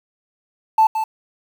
triangle tone with echo, 880 Hz, A5, in tune, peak -6 dBFS, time 0.78-0.87 s, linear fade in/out 5 ms, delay 170 ms, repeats 1, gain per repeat -10 dB, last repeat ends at 1.04 s, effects tanh soft clip ceiling -7 dBFS + 7-bit

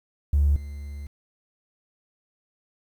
triangle tone with level steps, 71.9 Hz, D2, 36 cents flat, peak -13 / -31 dBFS, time 0.33-1.07 s, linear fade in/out 5 ms, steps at 0.56 s, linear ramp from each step 2 ms, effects tanh soft clip ceiling -14 dBFS + 9-bit

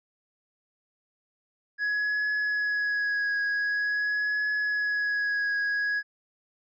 triangle tone with vibrato, 1674 Hz, G#6, 13 cents sharp, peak -23 dBFS, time 1.78-6.03 s, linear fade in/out 50 ms, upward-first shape triangle, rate 0.46 Hz, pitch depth 21 cents each way, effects resampled to 16000 Hz

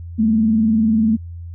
sine tone with vibrato, 220 Hz, A3, in tune, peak -12 dBFS, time 0.18-1.17 s, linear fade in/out 20 ms, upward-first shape square, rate 20 Hz, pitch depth 68 cents each way, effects added 85 Hz sine -29 dBFS peak until 1.54 s

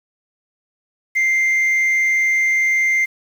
sine tone with frequency modulation, 2093 Hz, C7, in tune, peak -11 dBFS, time 1.15-3.06 s, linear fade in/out 20 ms, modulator 105 Hz, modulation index 0.29, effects tanh soft clip ceiling -13 dBFS + 7-bit

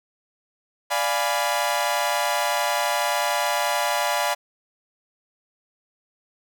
sawtooth chord, D diminished seventh, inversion none, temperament equal, 587.3 / 698.5 / 830.6 / 987.8 Hz, D5 / F5 / Ab5 / Cb6, 0 / 0 / 0 / 0 cents, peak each -23 dBFS, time 0.9-4.35 s, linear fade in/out 20 ms, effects none

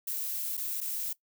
violet noise with dropouts, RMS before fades -34 dBFS, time 0.07-1.13 s, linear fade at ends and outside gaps 5 ms, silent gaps 0.571-0.575 / 0.805-0.813 s, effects noise-tail reverb RT60 0.1 s tail -19 dB re dry

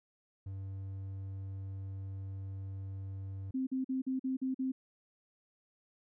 triangle tone, 96.8 Hz, G2, 21 cents flat, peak -37 dBFS, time 0.46-3.51 s, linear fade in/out 5 ms
sine tone bursts, 261.6 Hz, C4, in tune, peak -31 dBFS, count 7, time 3.54-4.72 s, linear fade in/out 10 ms, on 130 ms, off 45 ms
effects none

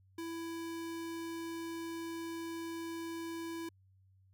square tone, 331.8 Hz, E4, 11 cents sharp, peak -40 dBFS, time 0.18-3.69 s, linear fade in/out 5 ms, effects added 95 Hz sine -63 dBFS peak until 4.33 s

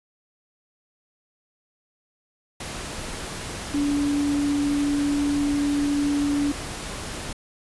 sine tone in noise, 287.5 Hz, D4, 37 cents flat, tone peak -20 dBFS, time 3.74-6.52 s, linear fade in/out 5 ms, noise pink, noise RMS -33 dBFS, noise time 2.6-7.33 s, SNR +10 dB, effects resampled to 24000 Hz

